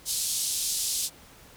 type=band-pass noise; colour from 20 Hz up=white; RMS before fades=-29 dBFS; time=0.05-1.1 s; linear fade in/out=50 ms; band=3700 to 11000 Hz; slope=24 dB/octave; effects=pink hiss -52 dBFS RMS until 1.56 s